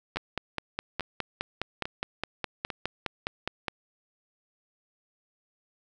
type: two click trains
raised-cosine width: 0.3 ms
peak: -17 / -13 dBFS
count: 4 / 18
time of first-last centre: 0.16-2.702 / 0.17-3.682 s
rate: 1.18 / 4.84 Hz
effects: none